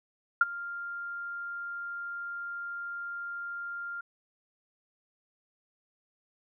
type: tone with ADSR envelope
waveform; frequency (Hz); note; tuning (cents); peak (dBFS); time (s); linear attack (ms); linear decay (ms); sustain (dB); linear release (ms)
sine; 1396.9; F6; 0; -15; 0.41-4.01; 4; 26; -20; 6
effects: none